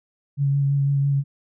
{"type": "tone with vibrato", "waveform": "sine", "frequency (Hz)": 140, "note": "C#3", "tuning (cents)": 18, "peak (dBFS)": -17, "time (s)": [0.37, 1.24], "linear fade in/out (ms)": 50, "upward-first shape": "sine", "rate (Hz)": 6, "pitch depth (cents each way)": 17, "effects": []}